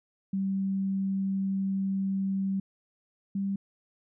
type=tone pair in turn; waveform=sine; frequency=193.7 / 196.63 Hz; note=G3 / G3; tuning=-20 / +6 cents; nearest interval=unison; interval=26 cents; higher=second; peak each=-26 / -27 dBFS; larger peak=first; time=0.33-2.6 / 3.35-3.56 s; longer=first; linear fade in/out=5 ms; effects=none